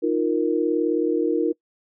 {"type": "chord", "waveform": "sine", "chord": "Eb suspended second", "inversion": "none", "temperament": "just", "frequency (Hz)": [311.1, 350, 466.7], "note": ["Eb4", "F4", "Bb4"], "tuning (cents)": [0, 4, 2], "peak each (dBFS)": -23, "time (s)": [0.02, 1.53], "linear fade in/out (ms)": 20, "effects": ["noise-tail reverb RT60 0.1 s tail -24 dB re dry"]}